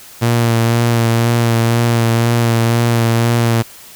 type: tone with vibrato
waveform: sawtooth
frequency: 116.54 Hz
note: A#2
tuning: in tune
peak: -7 dBFS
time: 0.21-3.63 s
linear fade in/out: 20 ms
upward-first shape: sine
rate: 2 Hz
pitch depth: 24 cents each way
effects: white hiss -38 dBFS RMS until 3.95 s